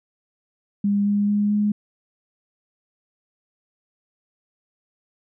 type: tone with pitch steps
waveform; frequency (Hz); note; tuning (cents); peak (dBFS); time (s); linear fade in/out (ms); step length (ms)
sine; 202.4 / 204.3 / 206.2 / 208.1; G#3 / G#3 / G#3 / G#3; -44 / -28 / -12 / +4; -17; 0.84-1.72; 5; 220
effects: none